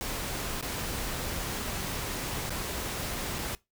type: noise with dropouts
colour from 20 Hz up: pink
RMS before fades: -34 dBFS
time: 0.01-3.55 s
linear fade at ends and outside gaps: 0 ms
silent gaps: 0.611-0.626 / 2.495-2.505 / 3.385-3.389 s
effects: noise-tail reverb RT60 0.2 s tail -21 dB re dry